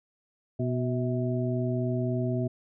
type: harmonic tone with a mistuned harmonic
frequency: 123.47 Hz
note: B2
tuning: in tune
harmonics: 1 / 2 / 3 / 5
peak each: -28 / -31 / -33 / -35 dBFS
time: 0.59-2.48 s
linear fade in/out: 10 ms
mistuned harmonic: 5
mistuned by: +73 cents
effects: none